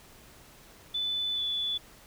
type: tone with pitch glide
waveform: sine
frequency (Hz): 3496 to 3450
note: A7 to A7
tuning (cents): -12 to -35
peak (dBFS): -28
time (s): 0.94-1.78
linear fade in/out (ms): 10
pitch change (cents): -23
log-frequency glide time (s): 1.34-1.43
effects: pink hiss -54 dBFS RMS until 2.06 s